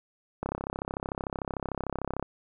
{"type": "click train", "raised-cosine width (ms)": 1, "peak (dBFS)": -17, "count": 61, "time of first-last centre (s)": [0.43, 2.226], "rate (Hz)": 33.4, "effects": []}